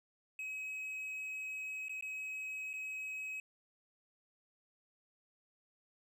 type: tone with dropouts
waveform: triangle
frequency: 2549 Hz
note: D#7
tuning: 41 cents sharp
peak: -38 dBFS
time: 0.39-3.4 s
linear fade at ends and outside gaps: 2 ms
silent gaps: 1.884-1.894 / 2.01-2.024 / 2.732-2.737 s
effects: none